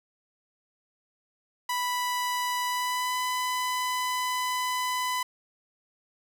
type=tone with pitch glide; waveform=sawtooth; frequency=987.8 to 1002.7 Hz; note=B5 to B5; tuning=0 to +26 cents; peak=-23 dBFS; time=1.69-5.23 s; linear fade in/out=5 ms; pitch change=+26 cents; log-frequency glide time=2.66-3.18 s; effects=none